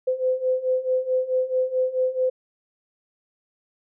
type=beating tone pair; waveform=sine; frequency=510 / 514.6 Hz; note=C5 / C5; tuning=-44 / -29 cents; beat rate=4.6 Hz; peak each=-25 / -22 dBFS; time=0.07-2.3 s; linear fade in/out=10 ms; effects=none